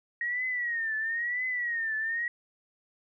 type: tone with vibrato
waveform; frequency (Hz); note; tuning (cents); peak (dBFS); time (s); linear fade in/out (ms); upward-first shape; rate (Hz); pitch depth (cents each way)
sine; 1882; A#6; +16; -28; 0.21-2.28; 2; triangle; 1; 140
effects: none